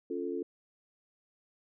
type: chord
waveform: sine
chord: Db augmented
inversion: none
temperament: equal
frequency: 277.2 / 349.2 / 440 Hz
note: Db4 / F4 / A4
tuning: 0 / 0 / 0 cents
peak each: -38 / -36 / -37 dBFS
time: 0.1-0.43 s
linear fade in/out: 5 ms
effects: none